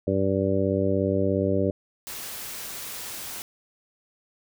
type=harmonic tone; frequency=97 Hz; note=G2; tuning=18 cents flat; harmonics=1 / 2 / 3 / 4 / 5 / 6; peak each=-28 / -28 / -28 / -28 / -28 / -28 dBFS; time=0.07-1.71 s; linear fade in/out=5 ms
type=noise; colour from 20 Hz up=white; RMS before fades=-36 dBFS; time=2.07-3.42 s; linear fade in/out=0 ms
effects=none